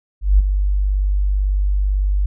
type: tone with ADSR envelope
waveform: sine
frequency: 49 Hz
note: G1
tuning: in tune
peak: -6 dBFS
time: 0.21-2.26 s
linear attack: 180 ms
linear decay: 19 ms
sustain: -8 dB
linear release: 5 ms
effects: none